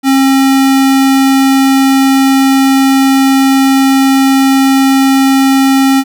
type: tone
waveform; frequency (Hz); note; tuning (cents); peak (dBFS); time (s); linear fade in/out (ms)
square; 269.2; C4; +49; -6; 0.03-6.04; 50
effects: none